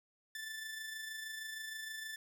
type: tone with amplitude modulation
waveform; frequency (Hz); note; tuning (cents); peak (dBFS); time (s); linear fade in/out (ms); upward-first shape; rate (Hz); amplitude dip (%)
sawtooth; 1760; A6; 0; -37; 0.35-2.16; 2; sine; 26.4; 40
effects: none